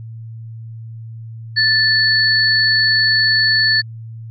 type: tone pair together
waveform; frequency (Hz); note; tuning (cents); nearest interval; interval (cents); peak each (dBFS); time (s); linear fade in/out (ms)
sine; 1760 / 4435; A6 / C#8; 0 / 0; octave + major third; 1600; -14; 1.56-3.82; 20
effects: added 113 Hz sine -29 dBFS peak until 4.3 s